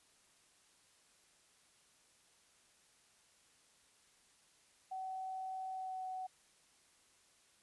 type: tone with pitch glide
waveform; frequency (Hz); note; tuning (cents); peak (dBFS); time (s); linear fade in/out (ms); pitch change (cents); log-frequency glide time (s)
sine; 756 to 748.2; F#5 to F#5; +37 to +19; -40; 4.91-6.27; 10; -18; 5.7-6.05
effects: white hiss -69 dBFS RMS until 7.62 s + resampled to 24000 Hz

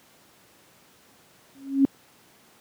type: tone with exponential growth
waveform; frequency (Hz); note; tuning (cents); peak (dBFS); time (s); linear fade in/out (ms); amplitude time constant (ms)
sine; 273.3; C#4; -24; -11; 1.55-1.85; 0; 65
effects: pink hiss -56 dBFS RMS until 2.6 s + high-pass 150 Hz 12 dB/octave

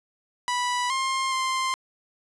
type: tone with pitch steps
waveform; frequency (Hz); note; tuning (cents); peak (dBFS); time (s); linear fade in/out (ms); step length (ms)
sawtooth; 984 / 1061 / 1048; B5 / C6 / C6; -7 / +24 / +2; -20; 0.48-1.74; 0; 420
effects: resampled to 22050 Hz + 9-bit

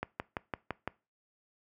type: click train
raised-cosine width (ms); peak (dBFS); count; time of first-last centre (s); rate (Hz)
0.5; -18; 6; 0.03-0.876; 5.91
effects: noise-tail reverb RT60 0.3 s tail -22 dB re dry + high-pass 60 Hz 12 dB/octave

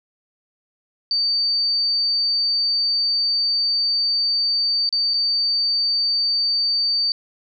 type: tone with dropouts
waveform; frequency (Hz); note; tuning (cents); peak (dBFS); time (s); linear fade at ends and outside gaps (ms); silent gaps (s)
sine; 4600; D8; -37; -17; 1.11-7.12; 1; 4.891-4.926 / 5.137-5.141
effects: none

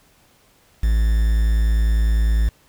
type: tone with quantisation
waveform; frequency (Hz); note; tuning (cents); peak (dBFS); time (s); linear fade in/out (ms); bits
triangle; 55; A1; 0; -12; 0.83-2.49; 5; 6
effects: pink hiss -56 dBFS RMS until 2.68 s

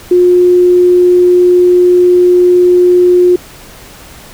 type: tone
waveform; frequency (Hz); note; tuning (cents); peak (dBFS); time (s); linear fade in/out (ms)
sine; 357.8; F4; +42; -3; 0.11-3.36; 5
effects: pink hiss -34 dBFS RMS until 4.33 s

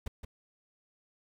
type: noise with echo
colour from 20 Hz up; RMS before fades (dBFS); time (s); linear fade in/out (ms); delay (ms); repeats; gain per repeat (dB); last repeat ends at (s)
brown; -35; 0.06-0.08; 5; 170; 1; -7; 0.25
effects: none

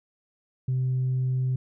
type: tone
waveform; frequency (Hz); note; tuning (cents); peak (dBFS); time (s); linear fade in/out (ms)
sine; 128.8; C3; -27; -21; 0.68-1.56; 5
effects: tanh soft clip ceiling -20 dBFS

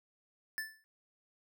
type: tone with exponential decay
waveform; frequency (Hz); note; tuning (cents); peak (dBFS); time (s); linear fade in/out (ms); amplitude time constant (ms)
square; 1756; A6; -4; -33; 0.58-0.84; 0; 55
effects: none

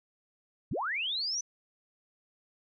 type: linear sweep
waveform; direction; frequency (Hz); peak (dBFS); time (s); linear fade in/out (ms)
sine; up; 65.41 to 6060; -30; 0.71-1.41; 5
effects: none

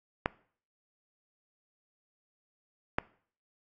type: clicks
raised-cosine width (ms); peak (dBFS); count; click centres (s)
0.5; -11; 2; 0.259 / 2.985
effects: noise-tail reverb RT60 0.5 s tail -21 dB re dry + AAC 48 kbps

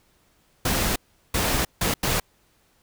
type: noise bursts at uneven times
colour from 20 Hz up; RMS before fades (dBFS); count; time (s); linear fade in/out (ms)
pink; -23; 4; 0.65-0.96 / 1.34-1.65 / 1.81-1.94 / 2.03-2.2; 5
effects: pink hiss -63 dBFS RMS until 2.82 s

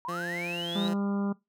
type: linear sweep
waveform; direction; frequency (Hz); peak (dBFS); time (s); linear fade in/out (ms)
sine; up; 925 to 3913; -33; 0.05-0.88; 0
type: tone with pitch glide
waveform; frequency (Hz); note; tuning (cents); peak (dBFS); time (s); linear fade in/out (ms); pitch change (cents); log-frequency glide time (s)
15% pulse; 173.4 to 171.41; F3 to F3; -12 to -32; -28; 0.08-0.94; 10; -20; 0.54-0.66
type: harmonic tone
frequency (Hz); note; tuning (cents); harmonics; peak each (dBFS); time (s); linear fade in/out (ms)
200; G3; +35; 1 / 2 / 3 / 4 / 5 / 6 / 7; -27 / -38 / -43 / -45 / -45 / -45 / -49; 0.75-1.33; 10
effects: noise-tail reverb RT60 0.2 s tail -21 dB re dry

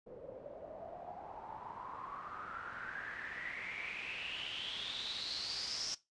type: noise with low-pass filter sweep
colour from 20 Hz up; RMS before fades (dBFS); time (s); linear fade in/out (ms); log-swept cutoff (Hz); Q
white; -44; 0.06-5.95; 10; 480 to 5500; 8.3
effects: noise-tail reverb RT60 0.2 s tail -17 dB re dry + resampled to 22050 Hz

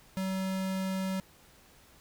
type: tone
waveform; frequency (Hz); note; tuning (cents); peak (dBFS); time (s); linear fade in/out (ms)
square; 189.8; F#3; +44; -31; 0.17-1.2; 0
effects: pink hiss -59 dBFS RMS until 2 s

